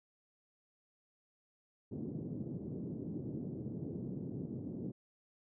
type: band-pass noise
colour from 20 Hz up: pink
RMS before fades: -42 dBFS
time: 1.91-4.92 s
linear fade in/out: 10 ms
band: 120 to 360 Hz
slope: 24 dB/octave
effects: none